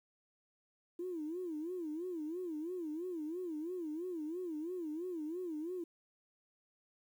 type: tone with vibrato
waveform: sine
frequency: 333.3 Hz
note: E4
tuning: 19 cents sharp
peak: -37 dBFS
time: 0.99-5.84 s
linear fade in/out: 5 ms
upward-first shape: sine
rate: 3 Hz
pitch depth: 180 cents each way
effects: tanh soft clip ceiling -33 dBFS + 11-bit